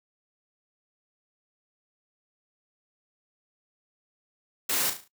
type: noise with echo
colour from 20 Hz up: white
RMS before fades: -27 dBFS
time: 4.69-4.9 s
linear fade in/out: 5 ms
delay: 36 ms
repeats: 5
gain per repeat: -7 dB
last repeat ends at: 5.08 s
effects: noise-tail reverb RT60 0.1 s tail -18 dB re dry + high-pass 150 Hz 12 dB/octave